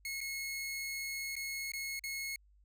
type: tone with dropouts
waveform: sawtooth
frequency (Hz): 2175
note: C#7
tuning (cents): -33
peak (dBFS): -34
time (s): 0.05-2.36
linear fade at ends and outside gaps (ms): 2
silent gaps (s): 0.206-0.212 / 1.355-1.364 / 1.719-1.735 / 1.994-2.038
effects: added 50 Hz sine -62 dBFS peak until 2.64 s